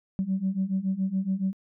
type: beating tone pair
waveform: sine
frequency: 187 / 194.1 Hz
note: F#3 / G3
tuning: +19 / -17 cents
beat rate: 7.1 Hz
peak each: -28 / -26 dBFS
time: 0.19-1.53 s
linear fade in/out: 0 ms
effects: tanh soft clip ceiling -18 dBFS